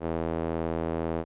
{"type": "tone with band-pass filter", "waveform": "sawtooth", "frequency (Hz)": 82, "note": "E2", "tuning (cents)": -9, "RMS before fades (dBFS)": -30, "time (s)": [0, 1.25], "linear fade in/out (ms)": 50, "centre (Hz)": 480, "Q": 1.1, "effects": ["resampled to 8000 Hz"]}